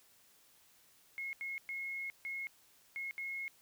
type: tone bursts at uneven times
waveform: sine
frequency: 2166 Hz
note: C#7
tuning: 41 cents flat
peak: -38 dBFS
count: 6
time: 1.18-1.33 / 1.41-1.58 / 1.69-2.1 / 2.25-2.47 / 2.96-3.11 / 3.18-3.48 s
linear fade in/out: 0 ms
effects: white hiss -66 dBFS RMS until 3.61 s